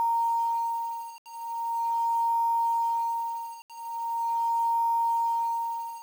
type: beating tone pair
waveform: sine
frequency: 926 / 926.41 Hz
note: A#5 / A#5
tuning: -12 / -11 cents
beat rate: 0.41 Hz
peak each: -28 dBFS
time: 0-6.02 s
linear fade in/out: 0 ms
effects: 8-bit